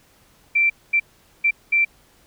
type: tone bursts at uneven times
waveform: sine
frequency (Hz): 2348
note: D7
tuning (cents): -1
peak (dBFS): -14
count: 4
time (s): 0.55-0.7 / 0.93-1 / 1.44-1.51 / 1.72-1.85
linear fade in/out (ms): 10
effects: pink hiss -56 dBFS RMS until 2.26 s